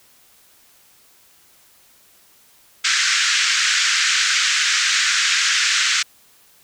pink band-pass noise, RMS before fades -18 dBFS, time 2.84-6.03 s, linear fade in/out 10 ms, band 1400 to 7400 Hz, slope 48 dB/octave, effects white hiss -53 dBFS RMS until 6.63 s

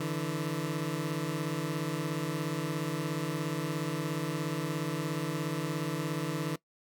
20% pulse beating tone pair, 146.83 / 163.83 Hz, D3 / E3, 0 / -10 cents, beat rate 17 Hz, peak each -29 dBFS, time 0-6.56 s, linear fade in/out 5 ms, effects noise-tail reverb RT60 0.1 s tail -20 dB re dry

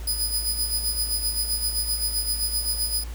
15% pulse tone with tremolo, 4978 Hz, D#8, in tune, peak -15 dBFS, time 0.07-3.04 s, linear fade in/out 5 ms, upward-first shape sine, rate 7.7 Hz, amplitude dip 60%, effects added 57 Hz sine -31 dBFS peak until 3.14 s + pink hiss -45 dBFS RMS until 3.14 s

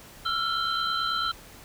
sine tone cluster, 1336 / 1405 / 3139 / 4035 Hz, E6 / F6 / G7 / B7, +23 / +10 / +2 / +36 cents, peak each -28 / -32 / -32 / -32 dBFS, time 0.25-1.32 s, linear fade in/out 10 ms, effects pink hiss -48 dBFS RMS until 1.64 s

